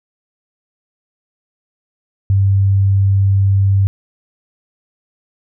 sine tone, 98 Hz, G2, in tune, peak -9 dBFS, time 2.3-3.87 s, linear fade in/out 0 ms, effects none

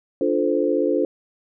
sine chord, D minor seventh, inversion none, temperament equal with one note detuned, 293.7 / 349.2 / 440 / 518.7 Hz, D4 / F4 / A4 / C5, 0 / 0 / 0 / -15 cents, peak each -23 dBFS, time 0.21-1.05 s, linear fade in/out 2 ms, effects none

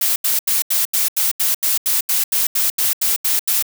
blue noise bursts, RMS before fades -17 dBFS, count 16, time 0.01-3.625 s, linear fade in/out 5 ms, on 150 ms, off 81 ms, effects none

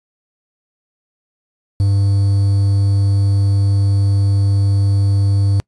triangle tone with quantisation, 99.4 Hz, G2, 25 cents sharp, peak -9 dBFS, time 1.8-5.6 s, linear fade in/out 0 ms, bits 6, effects noise-tail reverb RT60 0.1 s tail -26 dB re dry + resampled to 24000 Hz

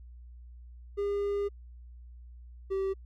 triangle tone pair in turn, 404.6 / 386.8 Hz, G#4 / G4, -45 / -23 cents, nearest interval minor second, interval 78 cents, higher first, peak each -26 dBFS, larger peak neither, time 0.97-1.49 / 2.7-2.94 s, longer first, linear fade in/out 20 ms, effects added 60 Hz sine -46 dBFS peak until 3.05 s

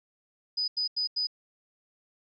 sine tone bursts, 4978 Hz, D#8, in tune, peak -26 dBFS, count 4, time 0.57-1.271 s, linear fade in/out 10 ms, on 110 ms, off 87 ms, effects none

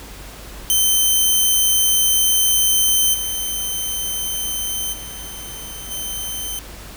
5% pulse tone with level steps, 3091 Hz, G7, 25 cents flat, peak -5 / -13 / -23 / -16 dBFS, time 0.7-6.59 s, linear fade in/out 0 ms, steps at 3.13 / 4.92 / 5.9 s, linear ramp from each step 20 ms, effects added 50 Hz sine -38 dBFS peak until 6.96 s + pink hiss -38 dBFS RMS until 6.96 s

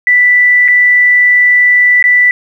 sine tone with dropouts, 1975.5 Hz, B6, in tune, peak -4 dBFS, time 0.07-2.31 s, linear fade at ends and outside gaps 1 ms, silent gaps 0.68-0.684 / 2.026-2.04 s, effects 7-bit

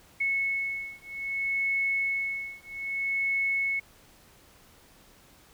sine beating tone pair, 2198 / 2198.62 Hz, C#7 / C#7, -15 / -15 cents, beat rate 0.62 Hz, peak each -30 dBFS, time 0.2-3.8 s, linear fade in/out 10 ms, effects pink hiss -57 dBFS RMS until 5.53 s

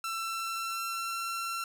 sawtooth tone with pitch glide, 1339 to 1356.1 Hz, E6 to E6, +27 to +49 cents, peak -29 dBFS, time 0.04-1.64 s, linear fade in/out 2 ms, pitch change +22 cents, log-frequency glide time 0.17-1.21 s, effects none

